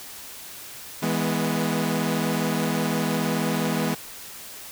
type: chord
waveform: sawtooth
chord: E major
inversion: none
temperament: equal with one note detuned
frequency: 162.64 / 207.7 / 246.9 Hz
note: E3 / G#3 / B3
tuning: -23 / 0 / 0 cents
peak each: -23 dBFS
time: 1.02-3.95 s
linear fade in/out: 10 ms
effects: white hiss -40 dBFS RMS until 4.71 s